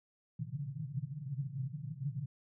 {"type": "band-pass noise", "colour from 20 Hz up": "pink", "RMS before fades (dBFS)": -40, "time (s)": [0.39, 2.26], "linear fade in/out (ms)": 10, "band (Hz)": [120, 160], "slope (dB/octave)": 96, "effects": []}